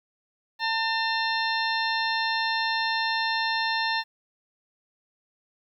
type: harmonic tone with a mistuned harmonic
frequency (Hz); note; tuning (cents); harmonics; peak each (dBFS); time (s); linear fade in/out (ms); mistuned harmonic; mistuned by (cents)
900; A5; +39; 1 / 2 / 3 / 4 / 5 / 6; -28 / -28 / -35 / -32 / -32 / -39; 0.59-4.04; 50; 5; -120
effects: 10-bit